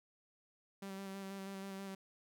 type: tone with vibrato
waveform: sawtooth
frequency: 194.6 Hz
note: G3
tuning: 12 cents flat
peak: -40 dBFS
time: 0.82-1.95 s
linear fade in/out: 5 ms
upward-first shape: square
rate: 6.2 Hz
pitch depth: 16 cents each way
effects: none